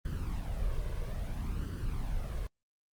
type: noise with flanger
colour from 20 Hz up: brown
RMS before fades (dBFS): -34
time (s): 0.05-2.47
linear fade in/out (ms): 2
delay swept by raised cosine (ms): 0.64 to 1.94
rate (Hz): 0.6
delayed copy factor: +0.75
effects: Opus 24 kbps